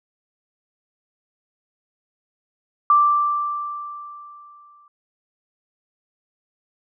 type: tone with exponential decay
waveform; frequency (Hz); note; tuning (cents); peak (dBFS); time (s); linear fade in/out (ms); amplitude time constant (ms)
sine; 1174.7; D6; 0; -10; 2.9-4.88; 2; 430
effects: none